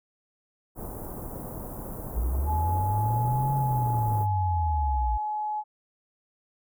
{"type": "band-stop noise", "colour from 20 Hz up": "pink", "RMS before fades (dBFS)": -37, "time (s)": [0.75, 4.27], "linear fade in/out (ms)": 50, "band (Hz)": [980, 12000], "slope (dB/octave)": 24}
{"type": "linear two-way sweep", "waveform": "sine", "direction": "up then down", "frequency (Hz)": [54.5, 137.7, 54.5], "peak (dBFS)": -24, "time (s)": [2.15, 5.18], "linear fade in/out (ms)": 20, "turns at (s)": 3.52}
{"type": "tone with pitch glide", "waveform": "sine", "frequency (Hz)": [853, 848.1], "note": ["G#5", "G#5"], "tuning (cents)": [46, 36], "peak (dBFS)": -27, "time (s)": [2.45, 5.64], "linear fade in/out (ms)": 50, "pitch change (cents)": -10, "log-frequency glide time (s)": [2.63, 2.68]}
{"effects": []}